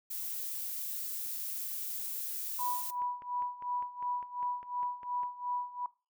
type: noise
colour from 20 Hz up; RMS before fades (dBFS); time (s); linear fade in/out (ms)
violet; -38; 0.1-2.91; 10
type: tone with tremolo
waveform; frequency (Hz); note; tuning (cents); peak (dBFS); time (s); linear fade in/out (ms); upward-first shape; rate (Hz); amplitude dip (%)
sine; 982; B5; -10; -31; 2.59-5.86; 2; sine; 2.8; 85
type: click train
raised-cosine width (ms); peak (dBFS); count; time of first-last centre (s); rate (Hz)
0.5; -38; 12; 3.02-5.233; 4.97
effects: noise-tail reverb RT60 0.3 s tail -19 dB re dry